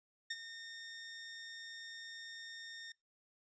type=tone with ADSR envelope; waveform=20% pulse; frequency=1829 Hz; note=A#6; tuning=33 cents flat; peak=-31 dBFS; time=0.3-2.92 s; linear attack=8 ms; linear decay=40 ms; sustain=-11 dB; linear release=3 ms; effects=noise-tail reverb RT60 0.2 s tail -22 dB re dry + resampled to 16000 Hz